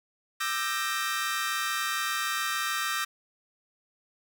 sawtooth chord, E half-diminished seventh, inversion third, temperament equal with one note detuned, 1191.7 / 1318.5 / 1568 / 1864.7 Hz, D6 / E6 / G6 / Bb6, +25 / 0 / 0 / 0 cents, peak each -30 dBFS, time 0.4-3.05 s, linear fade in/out 10 ms, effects none

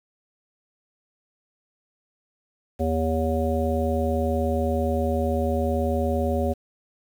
harmonic tone, 80.2 Hz, E2, 47 cents flat, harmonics 1 / 3 / 5 / 7 / 9, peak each -25 / -27 / -29 / -27 / -31 dBFS, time 2.79-6.54 s, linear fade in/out 20 ms, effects 8-bit

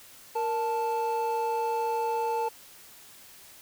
triangle tone pair together, 466.2 / 880 Hz, A#4 / A5, 0 / 0 cents, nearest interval major seventh, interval 1100 cents, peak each -28 / -26 dBFS, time 0.35-2.49 s, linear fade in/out 10 ms, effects white hiss -51 dBFS RMS until 3.61 s

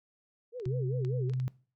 sine tone with vibrato, 430.6 Hz, A4, 37 cents flat, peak -36 dBFS, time 0.52-1.33 s, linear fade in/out 50 ms, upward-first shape sine, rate 5.1 Hz, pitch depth 280 cents each way
clicks, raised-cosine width 0.2 ms, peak -37 / -34 / -31 / -35 / -32 / -32 dBFS, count 6, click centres 0.599 / 0.655 / 1.049 / 1.297 / 1.336 / 1.4 s
sine tone with pitch glide, 130.81 to 128.19 Hz, C3 to C3, 0 to -35 cents, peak -29 dBFS, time 0.66-1.48 s, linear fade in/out 0 ms, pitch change -35 cents, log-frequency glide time 0.87-1.29 s
effects noise-tail reverb RT60 0.4 s tail -21 dB re dry

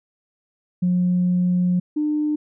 sine tone pair in turn, 179.4 / 300.9 Hz, F3 / D4, +47 / +42 cents, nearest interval major sixth, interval 895 cents, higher second, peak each -15 / -18 dBFS, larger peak first, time 0.82-1.8 / 1.96-2.36 s, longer first, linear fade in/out 10 ms, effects tanh soft clip ceiling -12 dBFS

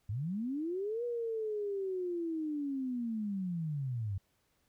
sine linear two-way sweep, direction up then down, 92.5 to 485 to 92.5 Hz, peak -33 dBFS, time 0.09-4.18 s, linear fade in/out 5 ms, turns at 1.04 s, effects pink hiss -75 dBFS RMS until 4.68 s

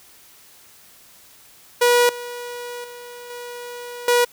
sawtooth tone with level steps, 484.5 Hz, B4, 33 cents flat, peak -9 / -26 / -32 / -28 / -10 dBFS, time 1.81-4.25 s, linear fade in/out 10 ms, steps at 2.09 / 2.84 / 3.3 / 4.08 s, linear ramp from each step 2 ms, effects white hiss -49 dBFS RMS until 4.32 s

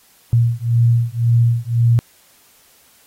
sine beating tone pair, 116.7 / 118.6 Hz, A#2 / A#2, +2 / +30 cents, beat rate 1.9 Hz, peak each -15 dBFS, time 0.33-1.99 s, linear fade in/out 0 ms, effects white hiss -52 dBFS RMS until 3.06 s + AAC 48 kbps

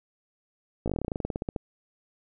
slowing click train, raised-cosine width 2 ms, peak -16 dBFS, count 19, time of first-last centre 0.86-1.562 s, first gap 17 ms, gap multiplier 1.09, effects none

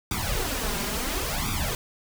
pink noise with flanger, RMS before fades -28 dBFS, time 0.11-1.75 s, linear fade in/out 2 ms, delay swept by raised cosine 0.84 to 5.04 ms, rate 0.72 Hz, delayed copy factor +0.95, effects none

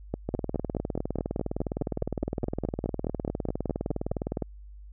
two click trains, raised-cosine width 2 ms, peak -16 / -15 dBFS, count 82 / 20, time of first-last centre 0.29-4.423 / 0.14-4.115 s, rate 19.6 / 4.78 Hz, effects added 50 Hz sine -43 dBFS peak until 4.92 s

